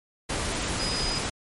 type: tone in noise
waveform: sine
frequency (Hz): 4964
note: D#8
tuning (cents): -5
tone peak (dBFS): -29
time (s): 0.79-1.19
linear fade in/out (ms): 10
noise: pink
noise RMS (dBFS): -29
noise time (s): 0.29-1.3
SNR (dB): -3
effects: MP3 48 kbps